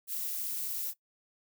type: noise with amplitude modulation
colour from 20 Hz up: violet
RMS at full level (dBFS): -32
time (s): 0.07-0.94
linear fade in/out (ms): 50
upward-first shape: sine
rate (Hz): 284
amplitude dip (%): 75
effects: noise-tail reverb RT60 0.1 s tail -19 dB re dry